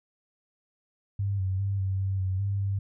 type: tone with pitch steps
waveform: sine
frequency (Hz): 99.6 / 94.5 / 98.8 / 95.7 / 96.5 / 94 / 99.5 / 98.6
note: G2 / F#2 / G2 / G2 / G2 / F#2 / G2 / G2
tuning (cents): +28 / +37 / +14 / -41 / -27 / +28 / +26 / +11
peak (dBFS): -25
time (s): 1.19-2.79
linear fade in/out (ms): 5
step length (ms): 200
effects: none